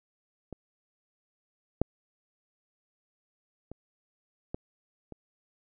clicks, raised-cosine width 2 ms, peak -26 / -10 / -28 / -20 / -29 dBFS, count 5, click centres 0.527 / 1.816 / 3.716 / 4.545 / 5.123 s, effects none

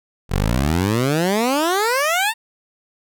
15% pulse exponential sweep, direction up, 42 to 932.3 Hz, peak -10 dBFS, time 0.29-2.34 s, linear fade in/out 50 ms, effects none

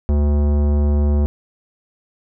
sine tone with tanh clipping, 73 Hz, D2, 10 cents flat, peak -15 dBFS, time 0.09-1.26 s, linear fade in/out 0 ms, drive 17 dB, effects none

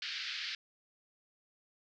white band-pass noise, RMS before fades -40 dBFS, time 0.02-0.55 s, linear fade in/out 2 ms, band 1500 to 4900 Hz, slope 48 dB/octave, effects none

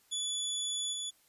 25% pulse tone with level steps, 3439 Hz, A7, 40 cents flat, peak -29 / -32 dBFS, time 0.11-1.11 s, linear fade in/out 20 ms, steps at 0.92 s, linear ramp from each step 20 ms, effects white hiss -67 dBFS RMS until 1.28 s + resampled to 32000 Hz

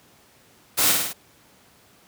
white noise with echo, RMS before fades -20 dBFS, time 0.77-0.93 s, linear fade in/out 20 ms, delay 51 ms, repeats 4, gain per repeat -3 dB, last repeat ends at 1.134 s, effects pink hiss -55 dBFS RMS until 2.07 s + high-pass 100 Hz 12 dB/octave

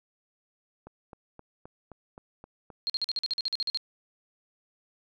click train, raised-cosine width 1 ms, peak -31 dBFS, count 8, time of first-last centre 0.87-2.702 s, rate 3.82 Hz
sine tone bursts, 4224 Hz, C8, 16 cents sharp, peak -26 dBFS, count 13, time 2.87-3.773 s, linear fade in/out 0 ms, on 27 ms, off 46 ms
effects none

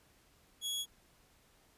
sawtooth tone, 3345 Hz, G#7, 12 cents sharp, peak -32 dBFS, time 0.61-0.86 s, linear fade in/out 50 ms, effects pink hiss -67 dBFS RMS until 1.77 s + resampled to 32000 Hz

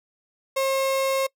35% pulse tone, 537 Hz, C5, 45 cents sharp, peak -19 dBFS, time 0.56-1.27 s, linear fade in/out 10 ms, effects noise-tail reverb RT60 0.1 s tail -24 dB re dry

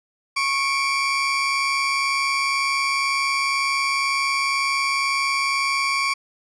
30% pulse tone pair together, 1100 / 2342 Hz, C#6 / D7, -14 / -5 cents, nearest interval octave + minor second, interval 1309 cents, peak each -20 dBFS, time 0.36-6.14 s, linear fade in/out 10 ms, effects resampled to 22050 Hz

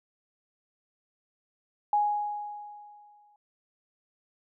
sine tone with exponential decay, 830.6 Hz, G#5, in tune, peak -20 dBFS, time 1.93-3.36 s, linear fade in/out 2 ms, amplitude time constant 310 ms, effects none

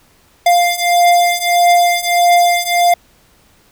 square beating tone pair, 698.5 / 700.1 Hz, F5 / F5, 0 / +4 cents, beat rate 1.6 Hz, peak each -14 / -12 dBFS, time 0.46-2.94 s, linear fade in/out 5 ms, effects pink hiss -51 dBFS RMS until 3.71 s

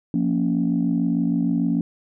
sine chord, Bb minor, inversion second, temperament just, 174.81 / 233.1 / 279.7 Hz, F3 / Bb3 / Db4, +2 / 0 / +16 cents, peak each -22 dBFS, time 0.14-1.81 s, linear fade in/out 2 ms, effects tanh soft clip ceiling -11 dBFS

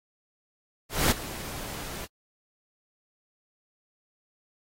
pink noise with ADSR envelope, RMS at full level -22 dBFS, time 0.89-2.07 s, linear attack 220 ms, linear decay 19 ms, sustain -16 dB, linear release 28 ms, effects AAC 48 kbps

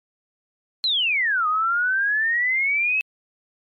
sine exponential two-way sweep, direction down then up, 4202 to 1224 to 2610 Hz, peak -18 dBFS, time 0.84-3.01 s, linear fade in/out 0 ms, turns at 1.47 s, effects MP3 96 kbps

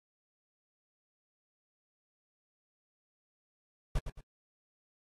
brown noise with echo, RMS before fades -29 dBFS, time 3.95-3.99 s, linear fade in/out 5 ms, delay 110 ms, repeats 2, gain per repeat -9 dB, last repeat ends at 4.21 s, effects AAC 32 kbps

